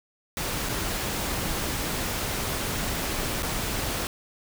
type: noise with dropouts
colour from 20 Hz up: pink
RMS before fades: -29 dBFS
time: 0.37-4.07 s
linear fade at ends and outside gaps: 1 ms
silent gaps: 0.689-0.692 / 3.424-3.43 s
effects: none